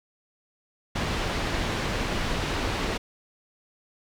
pink low-pass noise, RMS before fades -28 dBFS, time 0.95-2.98 s, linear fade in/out 10 ms, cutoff 4200 Hz, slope 12 dB/octave, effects none

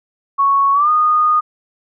sine tone with pitch glide, 1108.7 to 1230.2 Hz, C#6 to D#6, 0 to -20 cents, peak -10 dBFS, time 0.38-1.41 s, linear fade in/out 20 ms, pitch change +180 cents, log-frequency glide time 0.73-0.9 s, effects none

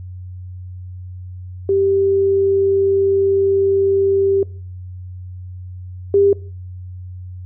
sine tone pair in turn, 392 / 399.1 Hz, G4 / G4, 0 / +31 cents, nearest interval unison, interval 31 cents, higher second, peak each -12 / -9 dBFS, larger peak second, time 1.69-4.43 / 6.14-6.33 s, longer first, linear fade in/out 2 ms, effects noise-tail reverb RT60 0.5 s tail -23 dB re dry + added 91 Hz sine -29 dBFS peak until 7.45 s

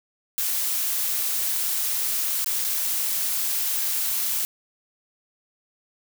blue noise with dropouts, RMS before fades -25 dBFS, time 0.38-4.45 s, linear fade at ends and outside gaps 0 ms, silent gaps 2.445-2.46 / 2.643-2.647 s, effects none

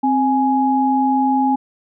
sine tone pair together, 262.9 / 834.1 Hz, C4 / G#5, +8 / +7 cents, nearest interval octave + minor sixth, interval 1999 cents, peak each -16 dBFS, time 0.03-1.56 s, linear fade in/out 10 ms, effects none

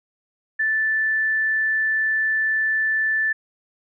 sine tone, 1758 Hz, A6, 2 cents flat, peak -18 dBFS, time 0.59-3.33 s, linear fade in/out 10 ms, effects none

